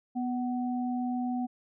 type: tone pair together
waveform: sine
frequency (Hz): 246.9 / 748.9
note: B3 / F#5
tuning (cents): 0 / +21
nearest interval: octave + perfect fifth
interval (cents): 1921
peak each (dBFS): -29 / -36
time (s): 0.15-1.47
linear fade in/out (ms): 20
effects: none